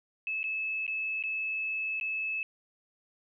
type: tone with dropouts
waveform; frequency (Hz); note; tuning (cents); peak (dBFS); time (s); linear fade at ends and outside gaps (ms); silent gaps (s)
sine; 2603; E7; -22; -30; 0.27-2.43; 1; 0.431-0.44 / 0.866-0.878 / 1.226-1.237 / 1.999-2.011
effects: none